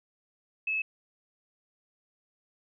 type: tone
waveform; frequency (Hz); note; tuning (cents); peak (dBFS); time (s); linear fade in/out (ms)
sine; 2596; E7; -27; -27; 0.67-0.82; 5
effects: none